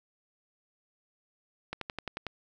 slowing click train, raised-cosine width 0.3 ms, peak -19 dBFS, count 7, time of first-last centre 1.73-2.267 s, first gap 83 ms, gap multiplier 1.03, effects none

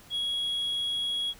sine tone, 3322 Hz, G#7, in tune, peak -25 dBFS, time 0.1-1.34 s, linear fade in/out 50 ms, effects tanh soft clip ceiling -26 dBFS + pink hiss -53 dBFS RMS until 1.39 s

